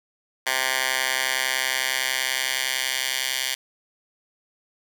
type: tone with high-pass filter sweep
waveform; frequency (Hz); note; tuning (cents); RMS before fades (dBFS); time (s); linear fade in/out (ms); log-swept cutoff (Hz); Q
10% pulse; 130.81; C3; 0; -25; 0.46-3.55; 10; 1400 to 2700; 1.1
effects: none